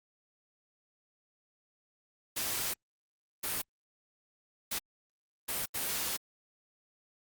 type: noise bursts at uneven times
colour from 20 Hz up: white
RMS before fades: -34 dBFS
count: 5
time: 2.36-2.74 / 3.43-3.62 / 4.71-4.79 / 5.48-5.66 / 5.74-6.17 s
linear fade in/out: 10 ms
effects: Opus 48 kbps